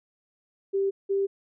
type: tone pair in turn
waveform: sine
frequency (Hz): 392 / 393.7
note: G4 / G4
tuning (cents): 0 / +8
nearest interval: unison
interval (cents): 8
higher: second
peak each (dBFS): -22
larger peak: neither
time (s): 0.73-0.91 / 1.09-1.27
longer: neither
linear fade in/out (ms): 20
effects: none